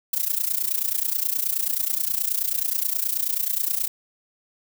violet noise with amplitude modulation, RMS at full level -21 dBFS, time 0.13-3.88 s, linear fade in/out 5 ms, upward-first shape sine, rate 29.4 Hz, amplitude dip 85%, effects none

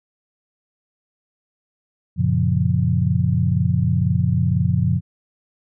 sine chord, Gb major seventh, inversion none, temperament equal, 92.5 / 116.54 / 138.59 / 174.61 Hz, Gb2 / Bb2 / Db3 / F3, 0 / 0 / 0 / 0 cents, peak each -21 dBFS, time 2.16-5.01 s, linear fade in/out 50 ms, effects none

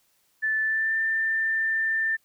sine tone with pitch glide, 1753 to 1786.7 Hz, A6 to A6, -7 to +26 cents, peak -22 dBFS, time 0.42-2.17 s, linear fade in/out 20 ms, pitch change +33 cents, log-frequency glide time 0.62-0.97 s, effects white hiss -67 dBFS RMS until 2.24 s

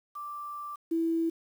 sine tone pair in turn, 1174.7 / 329.6 Hz, D6 / E4, 0 / 0 cents, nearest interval octave + minor seventh, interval 2200 cents, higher first, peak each -36 / -25 dBFS, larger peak second, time 0.15-0.76 / 0.91-1.3 s, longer first, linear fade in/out 10 ms, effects 9-bit

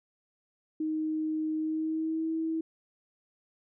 sine tone with pitch glide, 312.4 to 322.7 Hz, D#4 to E4, +7 to -37 cents, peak -28 dBFS, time 0.8-2.61 s, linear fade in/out 5 ms, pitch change +56 cents, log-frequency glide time 1.56-2.31 s, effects none

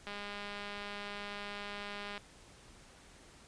click train, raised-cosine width 0.3 ms, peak -27 dBFS, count 431, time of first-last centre 0.07-2.178 s, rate 204 Hz, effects pink hiss -58 dBFS RMS until 3.47 s + resampled to 22050 Hz

